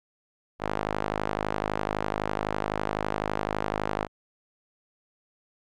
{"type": "tone with band-pass filter", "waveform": "sawtooth", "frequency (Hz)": 51.91, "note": "G#1", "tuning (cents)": 0, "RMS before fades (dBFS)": -30, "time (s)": [0.59, 4.08], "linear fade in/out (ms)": 50, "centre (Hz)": 860, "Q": 0.85, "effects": []}